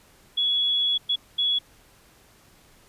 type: tone bursts at uneven times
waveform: sine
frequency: 3373 Hz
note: G#7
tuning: 26 cents sharp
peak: -20 dBFS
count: 3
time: 0.37-0.98 / 1.09-1.16 / 1.38-1.59 s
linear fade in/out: 10 ms
effects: pink hiss -56 dBFS RMS until 2.88 s + resampled to 32000 Hz